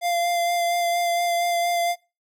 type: tone with vibrato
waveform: square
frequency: 693 Hz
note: F5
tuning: 14 cents flat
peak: -21 dBFS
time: 0.01-1.96 s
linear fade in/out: 50 ms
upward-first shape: sine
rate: 4.3 Hz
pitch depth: 15 cents each way
effects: noise-tail reverb RT60 0.3 s tail -24 dB re dry